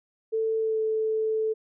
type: tone with pitch glide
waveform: sine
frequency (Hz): 444 to 438.4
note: A4 to A4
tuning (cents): +16 to -6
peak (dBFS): -23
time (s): 0.32-1.54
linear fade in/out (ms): 20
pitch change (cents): -22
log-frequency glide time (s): 0.59-0.8
effects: none